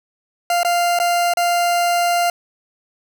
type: tone with dropouts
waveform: 40% pulse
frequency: 697 Hz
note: F5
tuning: 4 cents flat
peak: -14 dBFS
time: 0.5-2.3 s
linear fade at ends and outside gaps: 2 ms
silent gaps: 0.632-0.648 / 0.989-0.999 / 1.337-1.371 s
effects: none